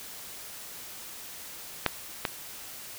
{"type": "clicks", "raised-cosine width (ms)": 0.3, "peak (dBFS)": [-6, -10], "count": 2, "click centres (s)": [1.863, 2.252], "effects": ["white hiss -43 dBFS RMS until 2.98 s"]}